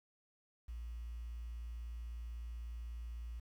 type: tone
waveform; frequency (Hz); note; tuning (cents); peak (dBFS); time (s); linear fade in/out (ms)
triangle; 58.1; A#1; -5; -38; 0.68-3.4; 10
effects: tanh soft clip ceiling -40 dBFS + 11-bit